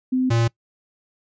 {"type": "tone pair in turn", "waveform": ["sine", "square"], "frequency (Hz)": [256.7, 116.04], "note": ["C4", "A#2"], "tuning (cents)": [-33, -7], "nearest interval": "octave + major second", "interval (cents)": 1374, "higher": "first", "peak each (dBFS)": -17, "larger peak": "neither", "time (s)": [[0.12, 0.3], [0.3, 0.48]], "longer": "neither", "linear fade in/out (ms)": 10, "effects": ["noise-tail reverb RT60 0.1 s tail -23 dB re dry", "resampled to 16000 Hz"]}